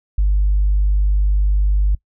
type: tone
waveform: sine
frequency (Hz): 50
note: G1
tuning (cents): +35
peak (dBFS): -11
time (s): 0.18-1.95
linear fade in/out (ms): 5
effects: noise-tail reverb RT60 0.1 s tail -23 dB re dry + tanh soft clip ceiling -8 dBFS